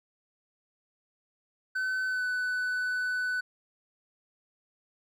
triangle tone with pitch glide, 1520 to 1496.5 Hz, F#6 to F#6, +46 to +19 cents, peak -26 dBFS, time 1.75-3.41 s, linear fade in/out 10 ms, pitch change -27 cents, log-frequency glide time 2.07-2.25 s, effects none

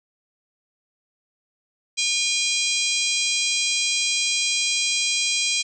harmonic tone with a mistuned harmonic, 808 Hz, G#5, 48 cents flat, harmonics 3 / 4 / 5 / 6 / 7 / 8 / 9 / 10, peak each -26 / -27 / -28 / -29 / -29 / -30 / -31 / -31 dBFS, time 1.97-5.63 s, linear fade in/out 20 ms, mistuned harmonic 9, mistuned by +27 cents, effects none

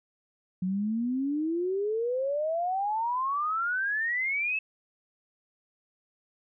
sine exponential sweep, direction up, 180.2 to 2637 Hz, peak -26 dBFS, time 0.62-4.59 s, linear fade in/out 5 ms, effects none

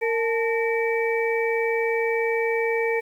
harmonic tone with a mistuned harmonic, 459.8 Hz, A#4, 24 cents flat, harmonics 1 / 2 / 4 / 5, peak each -22 / -31 / -31 / -28 dBFS, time 0.01-3.01 s, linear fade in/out 20 ms, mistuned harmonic 2, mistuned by -83 cents, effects 9-bit

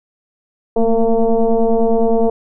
sine tone with frequency modulation, 230.9 Hz, A#3, 16 cents flat, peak -10 dBFS, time 0.76-2.3 s, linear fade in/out 5 ms, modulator 226 Hz, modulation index 1.9, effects none

